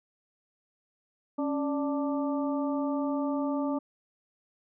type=harmonic tone with a mistuned harmonic; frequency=293.7 Hz; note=D4; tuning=in tune; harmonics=1 / 2 / 3 / 4; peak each=-28 / -34 / -38 / -40 dBFS; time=1.38-3.79 s; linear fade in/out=10 ms; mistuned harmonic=1; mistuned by=-95 cents; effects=none